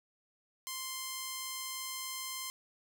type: tone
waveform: 5% pulse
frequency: 1046.5 Hz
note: C6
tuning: in tune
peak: -26 dBFS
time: 0.67-2.5 s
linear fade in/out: 0 ms
effects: none

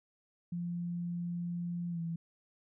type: tone with pitch glide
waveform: sine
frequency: 173.4 to 166.62 Hz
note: F3 to E3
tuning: -12 to +19 cents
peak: -34 dBFS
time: 0.52-2.16 s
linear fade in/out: 5 ms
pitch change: -69 cents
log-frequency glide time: 1.9-2 s
effects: none

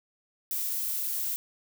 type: noise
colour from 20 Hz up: violet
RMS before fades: -31 dBFS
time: 0.51-1.36 s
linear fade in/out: 0 ms
effects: none

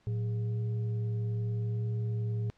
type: tone with frequency modulation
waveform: sine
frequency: 112.4 Hz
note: A2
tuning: 37 cents sharp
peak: -29 dBFS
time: 0.07-2.5 s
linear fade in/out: 0 ms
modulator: 296 Hz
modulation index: 0.34
effects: pink hiss -68 dBFS RMS until 2.57 s + low-pass 5000 Hz 12 dB/octave

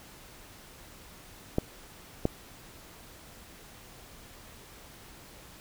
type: clicks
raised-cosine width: 2 ms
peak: -11 dBFS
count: 2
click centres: 1.584 / 2.254 s
effects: pink hiss -51 dBFS RMS until 5.6 s

